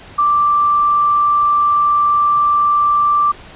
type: tone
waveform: sine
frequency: 1174.7 Hz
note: D6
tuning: in tune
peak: -10 dBFS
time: 0.18-3.32 s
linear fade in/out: 10 ms
effects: pink hiss -38 dBFS RMS until 3.55 s + resampled to 8000 Hz